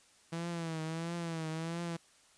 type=tone with vibrato; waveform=sawtooth; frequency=164.81 Hz; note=E3; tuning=in tune; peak=-32 dBFS; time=0.32-1.97 s; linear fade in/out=10 ms; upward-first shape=triangle; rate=1.5 Hz; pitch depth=80 cents each way; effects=white hiss -64 dBFS RMS until 2.37 s + resampled to 22050 Hz